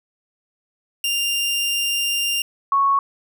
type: tone pair in turn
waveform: sawtooth / sine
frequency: 2794 / 1106.2 Hz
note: F7 / C#6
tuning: 0 / -4 cents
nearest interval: octave + major third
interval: 1604 cents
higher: first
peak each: -16 / -14 dBFS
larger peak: second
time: 1.04-2.42 / 2.72-2.99 s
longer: first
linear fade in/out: 2 ms
effects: none